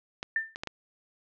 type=clicks; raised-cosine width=0.2 ms; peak=-16 dBFS; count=4; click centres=0.229 / 0.559 / 0.635 / 0.673 s
type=tone with exponential decay; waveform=sine; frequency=1789 Hz; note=A6; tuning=28 cents sharp; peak=-22 dBFS; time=0.36-0.55 s; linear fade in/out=2 ms; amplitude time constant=41 ms
effects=low-pass 5000 Hz 12 dB/octave